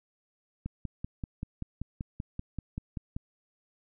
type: click train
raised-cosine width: 5 ms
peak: -22 dBFS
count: 14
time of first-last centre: 0.66-3.165 s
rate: 5.19 Hz
effects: none